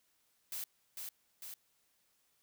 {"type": "noise with echo", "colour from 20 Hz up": "blue", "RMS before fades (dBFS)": -41, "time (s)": [0.52, 0.64], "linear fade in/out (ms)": 2, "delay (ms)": 450, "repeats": 2, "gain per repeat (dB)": -3, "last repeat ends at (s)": 1.54, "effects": ["white hiss -75 dBFS RMS until 2.42 s"]}